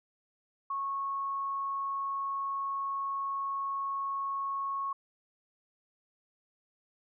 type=tone; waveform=sine; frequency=1100 Hz; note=C#6; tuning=14 cents flat; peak=-31 dBFS; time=0.7-4.93 s; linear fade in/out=5 ms; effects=none